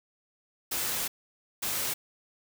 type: noise bursts at uneven times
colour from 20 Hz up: white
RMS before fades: -31 dBFS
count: 2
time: 0.71-1.08 / 1.62-1.94 s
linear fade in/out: 10 ms
effects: none